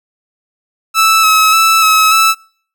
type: tone with vibrato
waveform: sawtooth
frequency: 1301 Hz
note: E6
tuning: 23 cents flat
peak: -3 dBFS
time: 0.94-2.35 s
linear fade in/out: 50 ms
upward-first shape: square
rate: 1.7 Hz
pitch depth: 19 cents each way
effects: noise-tail reverb RT60 0.5 s tail -26 dB re dry